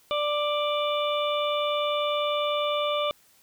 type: harmonic tone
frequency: 590 Hz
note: D5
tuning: 8 cents sharp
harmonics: 1 / 2 / 4 / 5 / 6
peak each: -26 / -29 / -36 / -35 / -33 dBFS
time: 0.11-3.11 s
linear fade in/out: 0 ms
effects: white hiss -60 dBFS RMS until 3.42 s